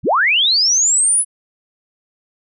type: linear sweep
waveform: sine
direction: up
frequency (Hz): 47.7 to 10280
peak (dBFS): -11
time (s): 0.03-1.25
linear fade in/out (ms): 50
effects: none